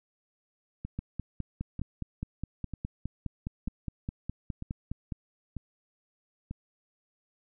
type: two click trains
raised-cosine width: 5 ms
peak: -24 / -21 dBFS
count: 7 / 21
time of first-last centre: 0.85-6.51 / 0.99-5.122 s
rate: 1.06 / 4.84 Hz
effects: none